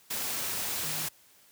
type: tone in noise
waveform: sine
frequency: 155.56 Hz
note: D#3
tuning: in tune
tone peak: -44 dBFS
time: 0.83-1.07 s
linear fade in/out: 10 ms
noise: white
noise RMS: -33 dBFS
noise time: 0.1-1.09 s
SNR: -14 dB
effects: white hiss -60 dBFS RMS until 1.51 s + high-pass 60 Hz 12 dB/octave